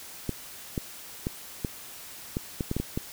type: clicks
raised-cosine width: 3 ms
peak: -15 dBFS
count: 10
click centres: 0.293 / 0.778 / 1.269 / 1.648 / 2.369 / 2.608 / 2.714 / 2.766 / 2.8 / 2.975 s
effects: white hiss -44 dBFS RMS until 3.12 s